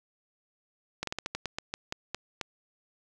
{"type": "slowing click train", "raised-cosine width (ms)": 0.2, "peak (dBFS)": -15, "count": 12, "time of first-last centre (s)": [1.03, 2.412], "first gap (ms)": 43, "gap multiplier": 1.2, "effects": []}